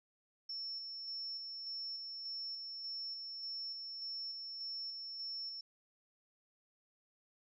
sine tone with tremolo, 5400 Hz, E8, 41 cents sharp, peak -40 dBFS, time 0.49-5.61 s, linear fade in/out 5 ms, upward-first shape square, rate 1.7 Hz, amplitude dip 30%, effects none

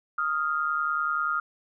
sine tone pair together, 1246.6 / 1396.9 Hz, D#6 / F6, +3 / 0 cents, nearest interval major second, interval 197 cents, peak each -27 dBFS, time 0.18-1.4 s, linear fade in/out 5 ms, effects none

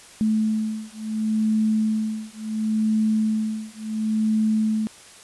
sine beating tone pair, 217.2 / 217.91 Hz, A3 / A3, -22 / -17 cents, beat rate 0.71 Hz, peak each -23 dBFS, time 0.21-4.87 s, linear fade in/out 0 ms, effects white hiss -46 dBFS RMS until 5.23 s + resampled to 24000 Hz

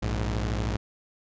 sawtooth tone pair together, 59.1 / 105.3 Hz, A#1 / G#2, +24 / +24 cents, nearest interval minor seventh, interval 1000 cents, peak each -24 / -26 dBFS, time 0.02-0.77 s, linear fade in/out 10 ms, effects resampled to 16000 Hz

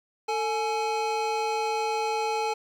square tone pair together, 446.4 / 844 Hz, A4 / G#5, +25 / +28 cents, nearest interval major seventh, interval 1103 cents, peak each -30 / -28 dBFS, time 0.28-2.54 s, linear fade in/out 10 ms, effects low-pass 6000 Hz 12 dB/octave + 9-bit

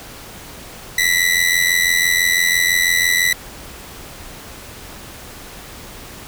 sawtooth ring-modulated tone, 1975.5 Hz, B6, in tune, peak -7 dBFS, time 0.98-3.33 s, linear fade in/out 0 ms, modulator 43 Hz, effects pink hiss -36 dBFS RMS until 6.27 s

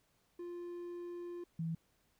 triangle / sine tone pair in turn, 349.2 / 163.9 Hz, F4 / E3, 0 / -10 cents, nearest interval octave + minor second, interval 1310 cents, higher first, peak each -40 / -35 dBFS, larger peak second, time 0.39-1.44 / 1.59-1.75 s, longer first, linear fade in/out 5 ms, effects pink hiss -75 dBFS RMS until 2.19 s

